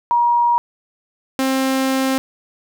sine / sawtooth tone pair in turn, 952 / 265.1 Hz, A#5 / C4, +36 / +23 cents, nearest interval octave + minor seventh, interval 2213 cents, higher first, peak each -12 dBFS, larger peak neither, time 0.11-0.58 / 1.39-2.18 s, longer second, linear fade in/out 0 ms, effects none

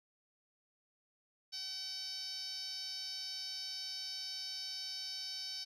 10% pulse tone with band-pass filter, 762 Hz, G5, 49 cents flat, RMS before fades -43 dBFS, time 1.52-5.65 s, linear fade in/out 20 ms, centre 5100 Hz, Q 6.1, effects none

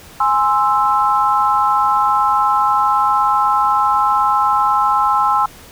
sine chord, Ab augmented, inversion none, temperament equal, 830.6 / 1046.5 / 1318.5 Hz, Ab5 / C6 / E6, 0 / 0 / 0 cents, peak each -16 dBFS, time 0.2-5.46 s, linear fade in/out 5 ms, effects pink hiss -40 dBFS RMS until 5.71 s

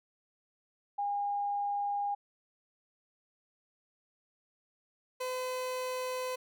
sine / 30% pulse tone pair in turn, 812 / 508.7 Hz, G#5 / C5, -39 / -49 cents, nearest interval minor sixth, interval 810 cents, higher first, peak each -30 / -31 dBFS, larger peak first, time 0.98-2.15 / 5.2-6.36 s, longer first, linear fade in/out 10 ms, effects none

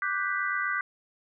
sine chord, G major seventh, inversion second, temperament equal, 1174.7 / 1480 / 1568 / 1975.5 Hz, D6 / F#6 / G6 / B6, 0 / 0 / 0 / 0 cents, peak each -32 dBFS, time 0.02-0.81 s, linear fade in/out 2 ms, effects none

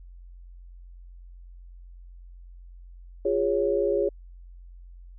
sine chord, Db major, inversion first, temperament equal with one note detuned, 349.2 / 408.6 / 554.4 Hz, F4 / Ab4 / Db5, 0 / -28 / 0 cents, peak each -28 / -24 / -26 dBFS, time 3.25-4.09 s, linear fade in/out 5 ms, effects added 44 Hz sine -43 dBFS peak until 5.18 s

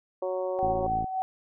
harmonic tone, 185 Hz, F#3, in tune, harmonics 2 / 3 / 4 / 5 / 6, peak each -33 / -29 / -39 / -41 / -45 dBFS, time 0.22-0.87 s, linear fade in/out 5 ms
sine tone with tremolo, 755 Hz, F#5, 35 cents sharp, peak -24 dBFS, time 0.59-1.22 s, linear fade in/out 0 ms, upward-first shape sine, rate 3.5 Hz, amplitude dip 60%
click train, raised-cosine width 3 ms, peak -23 dBFS, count 24, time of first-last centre 0.63-1.043 s, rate 55.7 Hz
effects none

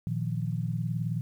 sine chord, Bb suspended fourth, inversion none, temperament equal, 116.54 / 155.56 / 174.61 Hz, Bb2 / Eb3 / F3, 0 / 0 / 0 cents, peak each -31 / -32 / -34 dBFS, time 0.07-1.21 s, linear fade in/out 0 ms, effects 10-bit

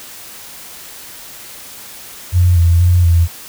sine tone with pitch steps, 89.1 / 85 / 88.7 / 84.7 Hz, F2 / F2 / F2 / E2, +35 / -46 / +27 / +48 cents, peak -7 dBFS, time 2.32-3.28 s, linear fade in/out 50 ms, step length 240 ms, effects white hiss -34 dBFS RMS until 3.48 s

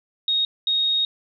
sine tone pair in turn, 3738 / 3738 Hz, A#7 / A#7, +4 / +4 cents, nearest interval unison, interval 0 cents, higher neither, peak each -18 / -18 dBFS, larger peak neither, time 0.28-0.45 / 0.67-1.05 s, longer second, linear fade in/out 2 ms, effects none

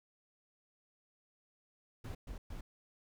brown noise bursts, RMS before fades -44 dBFS, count 3, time 2.04-2.61 s, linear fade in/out 5 ms, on 110 ms, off 120 ms, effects none

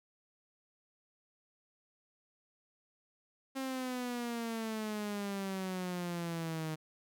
sawtooth exponential sweep, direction down, 268.5 to 155.56 Hz, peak -32 dBFS, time 3.55-6.76 s, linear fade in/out 20 ms, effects none

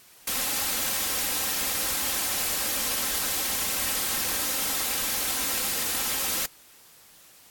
white noise with comb filter, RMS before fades -27 dBFS, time 0.27-6.46 s, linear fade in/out 5 ms, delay 3.8 ms, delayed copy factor +0.5, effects white hiss -53 dBFS RMS until 7.5 s + AAC 64 kbps

